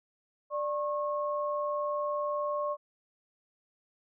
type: tone pair together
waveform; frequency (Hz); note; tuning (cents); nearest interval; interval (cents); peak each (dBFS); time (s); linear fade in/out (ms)
sine; 590 / 1088.3; D5 / C#6; +8 / -32; major seventh; 1060; -31 / -33; 0.5-2.77; 50
effects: none